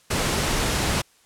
pink noise, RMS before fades -23 dBFS, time 0.1-1.02 s, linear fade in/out 10 ms, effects white hiss -58 dBFS RMS until 1.25 s + low-pass 10000 Hz 12 dB/octave

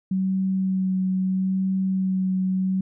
sine tone with vibrato, 188.6 Hz, F#3, 33 cents sharp, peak -20 dBFS, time 0.11-2.81 s, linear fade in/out 5 ms, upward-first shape sine, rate 0.77 Hz, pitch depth 14 cents each way, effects none

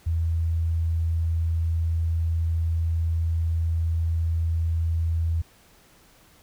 sine tone, 82.41 Hz, E2, in tune, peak -21 dBFS, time 0.06-5.42 s, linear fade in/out 10 ms, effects pink hiss -56 dBFS RMS until 6.42 s

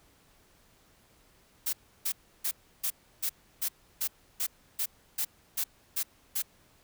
blue noise bursts, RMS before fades -30 dBFS, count 13, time 1.66-6.423 s, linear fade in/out 10 ms, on 71 ms, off 320 ms, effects pink hiss -63 dBFS RMS until 6.83 s

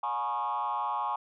sine tone with frequency modulation, 968 Hz, B5, 35 cents flat, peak -27 dBFS, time 0.03-1.16 s, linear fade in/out 5 ms, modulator 125 Hz, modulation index 1.6, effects tanh soft clip ceiling -25 dBFS

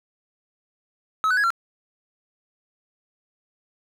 triangle tone with pitch steps, 1287 / 1498 / 1663 / 1366 Hz, E6 / F#6 / G#6 / F6, -42 / +21 / +2 / -39 cents, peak -16 dBFS, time 1.24-1.504 s, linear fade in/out 0 ms, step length 66 ms, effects none

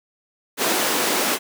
pink high-pass noise, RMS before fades -21 dBFS, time 0.57-1.39 s, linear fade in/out 50 ms, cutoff 250 Hz, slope 24 dB/octave, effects none

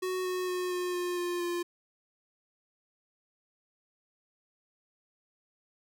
square tone with pitch steps, 370 / 366.4 / 362.8 / 359.3 / 355.7 / 352.3 / 348.8 Hz, F#4 / F#4 / F#4 / F4 / F4 / F4 / F4, 0 / -17 / -34 / +49 / +32 / +15 / -2 cents, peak -31 dBFS, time 0.02-1.63 s, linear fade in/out 10 ms, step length 230 ms, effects none

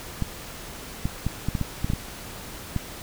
clicks, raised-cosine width 5 ms, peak -12 dBFS, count 10, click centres 0.223 / 1.055 / 1.266 / 1.486 / 1.552 / 1.613 / 1.845 / 1.901 / 1.935 / 2.763 s, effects pink hiss -39 dBFS RMS until 3.02 s

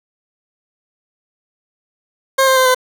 20% pulse tone with pitch steps, 534 / 525.7 / 517.6 / 509.6 Hz, C5 / C5 / C5 / C5, +35 / +8 / -19 / -46 cents, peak -5 dBFS, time 2.38-2.748 s, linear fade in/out 10 ms, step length 92 ms, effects 7-bit

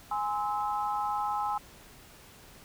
sine chord, Ab augmented, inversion none, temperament just, 830.6 / 1038.3 / 1297.8 Hz, Ab5 / C6 / E6, 0 / -14 / -27 cents, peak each -30 / -35 / -35 dBFS, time 0.11-1.58 s, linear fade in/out 5 ms, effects pink hiss -53 dBFS RMS until 2.64 s

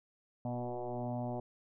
sine tone with frequency modulation, 244.7 Hz, B3, 16 cents flat, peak -35 dBFS, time 0.45-1.4 s, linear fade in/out 2 ms, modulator 122 Hz, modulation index 4.6, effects none

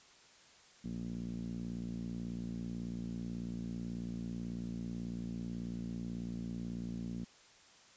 5% pulse tone with low-pass filter, 58.2 Hz, A#1, 2 cents flat, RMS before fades -41 dBFS, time 0.84-7.25 s, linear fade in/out 10 ms, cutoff 210 Hz, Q 3.9, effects white hiss -61 dBFS RMS until 7.96 s + resampled to 16000 Hz

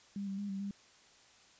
sine tone with pitch steps, 200 / 195 / 203.1 / 194.6 / 199.8 Hz, G3 / G3 / G#3 / G3 / G3, +35 / -9 / -38 / -12 / +33 cents, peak -36 dBFS, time 0.16-0.71 s, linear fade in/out 2 ms, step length 110 ms, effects white hiss -62 dBFS RMS until 1.59 s + resampled to 16000 Hz

